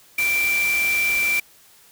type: tone in noise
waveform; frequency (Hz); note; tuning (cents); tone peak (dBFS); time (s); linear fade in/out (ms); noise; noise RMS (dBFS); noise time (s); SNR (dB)
sine; 2349; D7; 0; -18; 0.18-1.4; 5; white; -29; 0.18-1.4; +8
effects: white hiss -52 dBFS RMS until 1.91 s